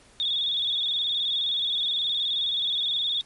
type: tone with vibrato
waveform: sine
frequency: 3525 Hz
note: A7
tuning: 2 cents sharp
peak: -23 dBFS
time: 0.2-3.21 s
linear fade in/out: 0 ms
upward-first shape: square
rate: 19 Hz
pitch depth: 64 cents each way
effects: pink hiss -55 dBFS RMS until 3.25 s + MP3 48 kbps